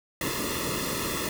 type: noise with comb filter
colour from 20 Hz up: pink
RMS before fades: -30 dBFS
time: 0.21-1.29 s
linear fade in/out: 2 ms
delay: 1.3 ms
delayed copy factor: -0.9
effects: none